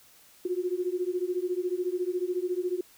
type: beating tone pair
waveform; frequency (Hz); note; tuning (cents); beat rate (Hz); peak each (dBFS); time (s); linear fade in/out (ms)
sine; 354 / 368; F4 / F#4; +23 / -9; 14; -30; 0.45-2.81; 5
effects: white hiss -57 dBFS RMS until 2.97 s